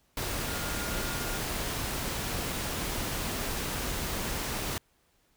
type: tone in noise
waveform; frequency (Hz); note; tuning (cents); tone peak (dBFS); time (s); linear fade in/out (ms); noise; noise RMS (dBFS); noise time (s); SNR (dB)
sine; 1417; F6; +25; -41; 0.48-1.37; 2; pink; -33; 0.17-4.78; -11
effects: pink hiss -69 dBFS RMS until 5.36 s

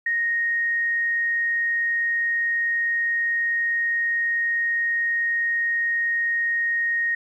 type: tone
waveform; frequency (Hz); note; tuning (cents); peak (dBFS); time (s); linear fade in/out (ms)
sine; 1864.7; A#6; 0; -20; 0.06-7.15; 5
effects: 10-bit

